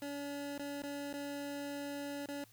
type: tone with dropouts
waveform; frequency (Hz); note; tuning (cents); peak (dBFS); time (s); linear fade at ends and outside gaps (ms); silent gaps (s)
25% pulse; 284.8; C#4; +47; -36; 0.02-2.44; 1; 0.579-0.595 / 0.821-0.835 / 1.128-1.138 / 2.259-2.286
effects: added 110 Hz sine -65 dBFS peak until 2.52 s + white hiss -65 dBFS RMS until 2.52 s